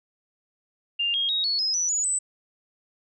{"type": "tone with pitch steps", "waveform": "sine", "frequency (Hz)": [2800, 3254, 3781, 4394, 5106, 5933, 6894, 8012], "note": ["F7", "G#7", "A#7", "C#8", "D#8", "F#8", "A8", "B8"], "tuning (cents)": [4, -36, 24, -16, 44, 4, -36, 24], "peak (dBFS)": -22, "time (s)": [0.99, 2.19], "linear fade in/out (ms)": 10, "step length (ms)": 150, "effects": []}